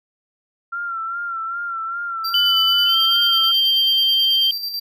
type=tone with vibrato; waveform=sine; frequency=1367 Hz; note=F6; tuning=37 cents flat; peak=-23 dBFS; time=0.72-3.52 s; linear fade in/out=10 ms; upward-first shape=sine; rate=2.5 Hz; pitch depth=50 cents each way
type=tone with tremolo; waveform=square; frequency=4699 Hz; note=D8; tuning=in tune; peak=-23 dBFS; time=2.24-4.8 s; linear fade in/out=10 ms; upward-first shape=square; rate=9.2 Hz; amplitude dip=45%
type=tone with pitch glide; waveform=sine; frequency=3000 to 3155 Hz; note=F#7 to G7; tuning=+23 to +10 cents; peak=-14 dBFS; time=2.34-4.51 s; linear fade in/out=2 ms; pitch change=+87 cents; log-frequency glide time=2.85-2.97 s
effects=none